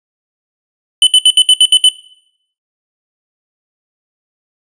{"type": "tone bursts", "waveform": "square", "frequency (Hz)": 3015, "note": "F#7", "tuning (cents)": 32, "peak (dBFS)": -3, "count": 8, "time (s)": [1.02, 1.889], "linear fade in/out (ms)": 2, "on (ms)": 50, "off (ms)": 67, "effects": ["noise-tail reverb RT60 0.7 s tail -18 dB re dry", "resampled to 22050 Hz"]}